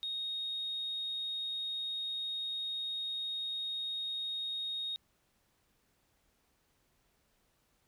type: tone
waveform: sine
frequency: 3729 Hz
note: A#7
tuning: in tune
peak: -34 dBFS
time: 0.03-4.96 s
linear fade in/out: 0 ms
effects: tanh soft clip ceiling -30 dBFS + pink hiss -74 dBFS RMS until 7.87 s